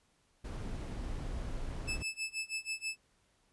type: noise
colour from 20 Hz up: brown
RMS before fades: -39 dBFS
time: 0.44-2.03 s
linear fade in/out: 10 ms
type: tone with tremolo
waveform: sawtooth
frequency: 2620 Hz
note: E7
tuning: 11 cents flat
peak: -30 dBFS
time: 1.87-2.97 s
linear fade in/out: 20 ms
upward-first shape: sine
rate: 6.2 Hz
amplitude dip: 95%
effects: pink hiss -72 dBFS RMS until 3.52 s + resampled to 24000 Hz